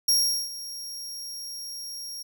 sawtooth tone with ADSR envelope, 5588 Hz, F8, in tune, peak -15 dBFS, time 0.08-2.23 s, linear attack 6 ms, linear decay 400 ms, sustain -17 dB, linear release 12 ms, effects none

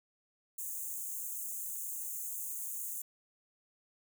white high-pass noise, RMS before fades -40 dBFS, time 0.58-3.02 s, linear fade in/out 5 ms, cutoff 6400 Hz, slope 96 dB/octave, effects none

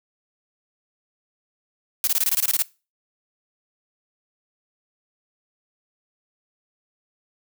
blue noise bursts, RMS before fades -20 dBFS, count 11, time 2.04-2.622 s, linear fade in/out 0 ms, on 32 ms, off 23 ms, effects noise-tail reverb RT60 0.3 s tail -21 dB re dry

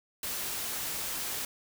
white noise, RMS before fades -35 dBFS, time 0.23-1.45 s, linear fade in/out 2 ms, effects none

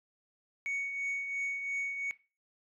sine tone with tremolo, 2229 Hz, C#7, 9 cents sharp, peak -28 dBFS, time 0.66-2.11 s, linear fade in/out 0 ms, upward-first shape triangle, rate 2.9 Hz, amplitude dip 60%, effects noise-tail reverb RT60 0.3 s tail -19 dB re dry + tanh soft clip ceiling -30 dBFS

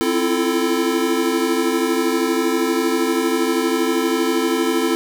square chord, F major seventh, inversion second, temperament equal with one note detuned, 261.6 / 329.6 / 342.2 / 440 Hz, C4 / E4 / F4 / A4, 0 / 0 / -35 / 0 cents, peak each -23 dBFS, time 0.01-4.95 s, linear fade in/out 0 ms, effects none

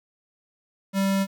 square tone, 194.9 Hz, G3, 10 cents flat, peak -21 dBFS, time 0.93-1.27 s, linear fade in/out 50 ms, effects 9-bit

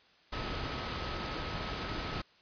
sine tone in noise, 1281 Hz, E6, 50 cents flat, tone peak -46 dBFS, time 0.32-2.22 s, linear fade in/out 10 ms, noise pink, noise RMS -37 dBFS, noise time 0.32-2.22 s, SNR -12 dB, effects white hiss -63 dBFS RMS until 2.41 s + resampled to 11025 Hz

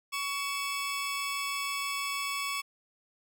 20% pulse tone pair together, 1123.5 / 2637 Hz, C#6 / E7, +23 / 0 cents, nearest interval octave + minor third, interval 1477 cents, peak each -28 / -32 dBFS, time 0.12-2.62 s, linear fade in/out 20 ms, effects none

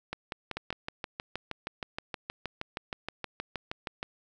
two click trains, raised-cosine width 0.3 ms, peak -18 / -18 dBFS, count 23 / 4, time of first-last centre 0.57-4.029 / 0.13-0.705 s, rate 6.36 / 5.22 Hz, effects none

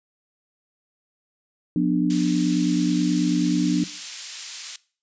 sine chord, B diminished, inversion second, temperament just, 177.8 / 246.9 / 296.3 Hz, F3 / B3 / D4, +31 / 0 / +15 cents, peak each -22 / -24 / -21 dBFS, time 1.76-3.84 s, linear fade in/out 2 ms
pink high-pass noise, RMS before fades -34 dBFS, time 2.1-4.76 s, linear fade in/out 2 ms, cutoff 3400 Hz, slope 12 dB/octave
effects noise-tail reverb RT60 0.4 s tail -20 dB re dry + resampled to 16000 Hz

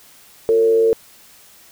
sine tone with frequency modulation, 452.1 Hz, A4, 47 cents sharp, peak -11 dBFS, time 0.49-0.93 s, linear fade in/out 0 ms, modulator 101 Hz, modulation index 0.39, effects white hiss -47 dBFS RMS until 1.71 s

